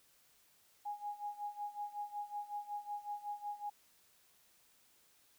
sine tone with tremolo, 826 Hz, G#5, 10 cents flat, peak -37 dBFS, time 0.85-3.7 s, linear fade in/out 10 ms, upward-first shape sine, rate 5.4 Hz, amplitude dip 85%, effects white hiss -69 dBFS RMS until 5.38 s

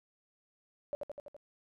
sine tone with echo, 579 Hz, D5, 25 cents flat, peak -32 dBFS, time 0.93-0.95 s, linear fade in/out 0 ms, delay 83 ms, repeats 5, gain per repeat -3 dB, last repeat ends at 1.365 s, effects none

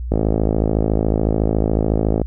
click train, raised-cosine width 2 ms, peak -4 dBFS, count 114, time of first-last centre 0.12-2.216 s, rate 53.9 Hz, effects added 60 Hz sine -23 dBFS peak until 2.26 s

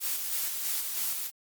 blue noise with tremolo, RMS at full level -30 dBFS, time 0-1.31 s, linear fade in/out 50 ms, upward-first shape square, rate 3.1 Hz, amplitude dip 35%, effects Opus 48 kbps

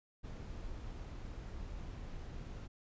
brown noise, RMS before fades -45 dBFS, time 0.23-2.68 s, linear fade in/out 20 ms, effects resampled to 16000 Hz

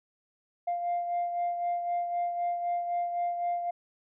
sine beating tone pair, 698.5 / 702.4 Hz, F5 / F5, 0 / +10 cents, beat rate 3.9 Hz, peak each -27 / -36 dBFS, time 0.67-3.71 s, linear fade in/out 10 ms, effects tanh soft clip ceiling -24 dBFS

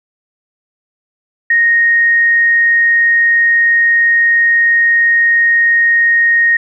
sine tone, 1863 Hz, A#6, 2 cents flat, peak -7 dBFS, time 1.5-6.57 s, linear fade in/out 5 ms, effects none

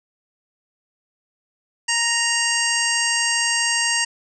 harmonic tone, 932.3 Hz, A#5, in tune, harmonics 1 / 2 / 3 / 5 / 6 / 7 / 8 / 9, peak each -29 / -23 / -24 / -26 / -29 / -28 / -29 / -27 dBFS, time 1.88-4.05 s, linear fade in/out 10 ms, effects none

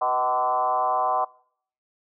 sine tone with frequency modulation, 890 Hz, A5, 20 cents sharp, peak -20 dBFS, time 0.01-1.25 s, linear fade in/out 10 ms, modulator 133 Hz, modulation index 2, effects noise-tail reverb RT60 0.6 s tail -24 dB re dry

